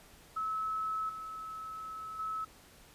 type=tone with level steps; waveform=sine; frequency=1297 Hz; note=E6; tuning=28 cents flat; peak=-32 / -40 / -34 dBFS; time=0.36-2.45 s; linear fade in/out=10 ms; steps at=1.09 / 2.19 s; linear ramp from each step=5 ms; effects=pink hiss -58 dBFS RMS until 2.94 s + resampled to 32000 Hz